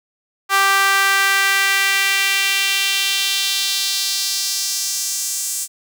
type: tone with high-pass filter sweep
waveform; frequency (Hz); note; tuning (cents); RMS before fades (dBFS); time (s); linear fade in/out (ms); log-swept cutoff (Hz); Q
sawtooth; 392; G4; 0; -18; 0.49-5.68; 50; 1200 to 7700; 2
effects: none